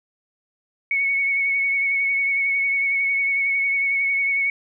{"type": "tone with vibrato", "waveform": "sine", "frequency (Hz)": 2216, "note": "C#7", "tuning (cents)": -1, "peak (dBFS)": -18, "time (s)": [0.91, 4.5], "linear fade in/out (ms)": 2, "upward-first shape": "triangle", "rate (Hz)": 11, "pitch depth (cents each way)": 27, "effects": []}